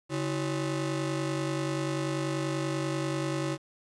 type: ring-modulated tone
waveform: 30% pulse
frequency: 233.1 Hz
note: A#3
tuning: in tune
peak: -23 dBFS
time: 0.09-3.58 s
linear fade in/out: 50 ms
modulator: 91.4 Hz
effects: resampled to 22050 Hz + 9-bit